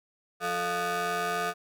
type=ring-modulated tone; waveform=25% pulse; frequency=263.2 Hz; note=C4; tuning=10 cents sharp; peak=-21 dBFS; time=0.4-1.54 s; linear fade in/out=50 ms; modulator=965 Hz; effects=none